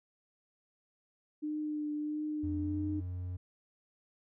sine tone with vibrato, 301.1 Hz, D4, 43 cents sharp, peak -33 dBFS, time 1.42-3.01 s, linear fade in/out 20 ms, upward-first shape triangle, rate 1.5 Hz, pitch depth 20 cents each way
triangle tone with pitch glide, 86.3 to 90.22 Hz, F2 to F#2, -20 to -43 cents, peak -34 dBFS, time 2.43-3.37 s, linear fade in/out 10 ms, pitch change +77 cents, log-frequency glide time 2.56-2.78 s
effects none

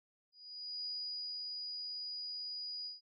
sine tone with ADSR envelope, 4909 Hz, D#8, 24 cents flat, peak -38 dBFS, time 0.32-3.01 s, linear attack 530 ms, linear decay 570 ms, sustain -2 dB, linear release 150 ms, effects none

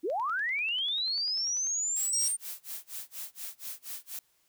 sine linear sweep, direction up, 277.2 to 8950 Hz, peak -28 dBFS, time 0.03-2.37 s, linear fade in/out 20 ms
click train, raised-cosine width 0.2 ms, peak -34 dBFS, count 17, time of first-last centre 0.1-1.669 s, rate 10.2 Hz
blue noise with tremolo, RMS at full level -38 dBFS, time 1.96-4.19 s, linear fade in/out 2 ms, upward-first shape sine, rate 4.2 Hz, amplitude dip 100%
square tone, 5620 Hz, F8, 10 cents sharp, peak -29 dBFS, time 2.13-2.28 s, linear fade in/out 2 ms
effects white hiss -70 dBFS RMS until 4.48 s

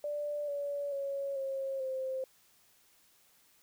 sine tone with pitch steps, 587.3 / 570.9 / 555 / 539.5 / 524.4 Hz, D5 / D5 / C#5 / C#5 / C5, 0 / -49 / +2 / -47 / +4 cents, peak -33 dBFS, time 0.04-2.24 s, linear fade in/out 2 ms, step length 440 ms, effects white hiss -66 dBFS RMS until 3.62 s

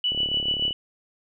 sine tone with tremolo, 2960 Hz, F#7, in tune, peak -20 dBFS, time 0.04-0.73 s, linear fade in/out 2 ms, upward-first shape sine, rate 7 Hz, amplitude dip 55%
click train, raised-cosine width 2 ms, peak -23 dBFS, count 22, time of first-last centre 0.12-0.708 s, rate 35.7 Hz
effects none

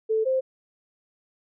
sine tone pair in turn, 440 / 523.3 Hz, A4 / C5, 0 / 0 cents, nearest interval minor third, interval 300 cents, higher second, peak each -20 dBFS, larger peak neither, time 0.09-0.25 / 0.25-0.41 s, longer neither, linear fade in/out 20 ms, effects none

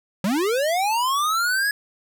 square linear sweep, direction up, 174.61 to 1696 Hz, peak -20 dBFS, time 0.24-1.71 s, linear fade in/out 2 ms, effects none

